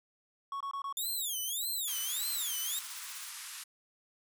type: tone bursts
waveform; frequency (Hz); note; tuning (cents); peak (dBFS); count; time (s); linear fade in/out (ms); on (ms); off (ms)
triangle; 1108.7; C#6; 0; -33; 4; 0.52-0.926; 2; 85; 22
type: tone with vibrato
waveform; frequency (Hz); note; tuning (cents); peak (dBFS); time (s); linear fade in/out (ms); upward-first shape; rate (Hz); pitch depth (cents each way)
5% pulse; 3520; A7; 0; -26; 0.97-2.79; 2; sine; 1.7; 280
type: band-pass noise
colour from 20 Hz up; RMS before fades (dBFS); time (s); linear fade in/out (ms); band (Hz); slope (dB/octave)
white; -45; 1.87-3.64; 10; 960 to 12000; 48
type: noise with tremolo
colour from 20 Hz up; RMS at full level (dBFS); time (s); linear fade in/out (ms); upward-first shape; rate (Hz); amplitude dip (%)
blue; -45; 1.9-3.3; 20; triangle; 16; 90
effects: none